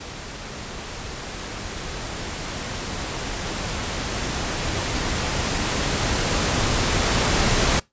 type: noise with level ramp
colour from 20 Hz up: pink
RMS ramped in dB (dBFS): -35 to -19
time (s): 0-7.8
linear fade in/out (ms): 10
effects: noise-tail reverb RT60 0.2 s tail -23 dB re dry + resampled to 16000 Hz